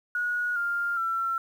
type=tone with pitch steps; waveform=sine; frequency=1453 / 1400.3 / 1349.4 Hz; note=F#6 / F6 / E6; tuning=-32 / +4 / +40 cents; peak=-25 dBFS; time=0.15-1.38 s; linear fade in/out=2 ms; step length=410 ms; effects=9-bit